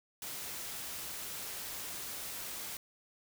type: noise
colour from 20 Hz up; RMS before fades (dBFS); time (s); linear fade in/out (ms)
white; -42; 0.22-2.77; 2
effects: none